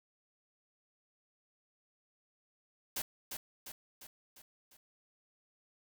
white noise with echo, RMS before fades -37 dBFS, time 2.96-3.02 s, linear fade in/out 5 ms, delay 350 ms, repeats 5, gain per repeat -5 dB, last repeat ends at 4.77 s, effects none

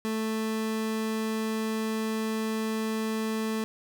30% pulse tone, 220 Hz, A3, in tune, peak -25 dBFS, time 0.05-3.64 s, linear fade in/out 0 ms, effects none

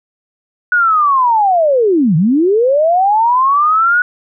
sine linear two-way sweep, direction down then up, 1477 to 146.83 to 1477 Hz, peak -8 dBFS, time 0.72-4.02 s, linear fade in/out 2 ms, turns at 2.16 s, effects none

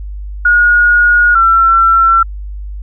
sine tone pair in turn, 1441 / 1348.7 Hz, F#6 / E6, -46 / +39 cents, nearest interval minor second, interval 115 cents, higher first, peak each -5 dBFS, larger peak neither, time 0.45-1.35 / 1.35-2.23 s, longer first, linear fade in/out 5 ms, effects added 50 Hz sine -21 dBFS peak until 2.82 s

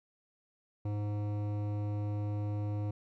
sine tone with hard clipping, 103.83 Hz, G#2, in tune, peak -34 dBFS, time 0.85-2.91 s, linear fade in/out 5 ms, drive 14 dB, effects none

